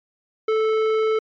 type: tone with tanh clipping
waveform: triangle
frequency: 438.2 Hz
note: A4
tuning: 7 cents flat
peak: -19 dBFS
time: 0.48-1.19 s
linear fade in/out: 5 ms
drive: 17 dB
effects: MP3 96 kbps